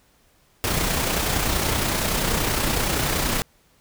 pink noise with amplitude modulation, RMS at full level -21 dBFS, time 0.64-3.42 s, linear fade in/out 0 ms, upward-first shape sine, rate 30.6 Hz, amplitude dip 40%, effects pink hiss -60 dBFS RMS until 3.8 s

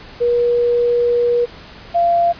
sine tone pair in turn, 480 / 688.1 Hz, B4 / F5, -49 / -26 cents, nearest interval tritone, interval 623 cents, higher second, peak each -12 / -11 dBFS, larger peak second, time 0.2-1.46 / 1.94-2.33 s, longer first, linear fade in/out 20 ms, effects pink hiss -38 dBFS RMS until 2.39 s + resampled to 11025 Hz

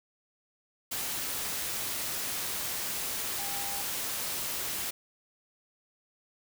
sine tone in noise, 800 Hz, G5, 35 cents sharp, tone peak -41 dBFS, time 3.38-3.82 s, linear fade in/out 10 ms, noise white, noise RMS -34 dBFS, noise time 0.91-4.91 s, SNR -10 dB, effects none

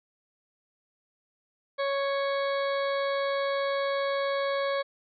harmonic tone, 554.4 Hz, C#5, in tune, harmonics 1 / 2 / 3 / 4 / 6 / 7 / 8, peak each -27 / -33 / -37 / -39 / -43 / -44 / -45 dBFS, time 1.78-4.83 s, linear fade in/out 20 ms, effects none

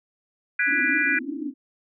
sine chord, G# half-diminished seventh, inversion third, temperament equal with one note detuned, 1480 / 1661.2 / 1975.5 / 2390 Hz, F#6 / G#6 / B6 / D7, 0 / 0 / 0 / +30 cents, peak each -25 dBFS, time 0.59-1.19 s, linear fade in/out 5 ms
pink band-pass noise, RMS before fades -31 dBFS, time 0.66-1.54 s, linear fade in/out 50 ms, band 260 to 320 Hz, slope 96 dB/octave
effects none

